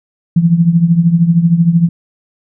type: tone with tremolo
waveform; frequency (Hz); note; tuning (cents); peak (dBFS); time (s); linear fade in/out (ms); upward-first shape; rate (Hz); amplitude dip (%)
sine; 168.9; E3; +42; -3; 0.36-1.89; 5; triangle; 13; 80
effects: none